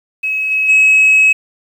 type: tone with level steps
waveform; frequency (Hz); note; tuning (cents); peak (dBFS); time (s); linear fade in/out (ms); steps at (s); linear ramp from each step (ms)
sine; 2564; E7; -49; -14 / -11 / -4; 0.23-1.33; 10; 0.5 / 0.68; 20
effects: tanh soft clip ceiling -4 dBFS + 7-bit